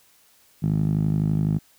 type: tone with band-pass filter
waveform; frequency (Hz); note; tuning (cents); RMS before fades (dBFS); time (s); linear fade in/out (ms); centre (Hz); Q
10% pulse; 51.91; G#1; 0; -22; 0.62-1.59; 20; 160; 2.9
effects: white hiss -58 dBFS RMS until 1.78 s